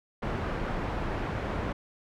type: low-pass noise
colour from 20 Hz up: pink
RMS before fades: -32 dBFS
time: 0.22-1.73 s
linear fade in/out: 10 ms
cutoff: 1600 Hz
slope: 12 dB/octave
effects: none